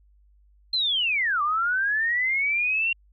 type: linear two-way sweep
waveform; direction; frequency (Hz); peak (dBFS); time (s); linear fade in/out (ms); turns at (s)
sine; down then up; 4186 to 1154 to 2764; -21; 0.73-2.93; 5; 1.42
effects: added 50 Hz sine -55 dBFS peak until 3.12 s